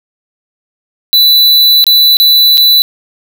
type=tone with dropouts; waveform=square; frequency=3976 Hz; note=B7; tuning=11 cents sharp; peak=-4 dBFS; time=1.13-2.82 s; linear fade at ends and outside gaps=0 ms; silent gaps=1.841-1.867 / 2.169-2.2 / 2.573-2.579 s; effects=none